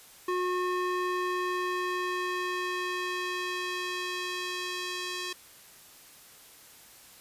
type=tone with band-pass filter sweep; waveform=square; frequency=362.2 Hz; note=F#4; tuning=37 cents flat; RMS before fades=-32 dBFS; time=0.28-5.33 s; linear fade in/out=5 ms; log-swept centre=950 to 4100 Hz; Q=0.83; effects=white hiss -53 dBFS RMS until 7.2 s + resampled to 32000 Hz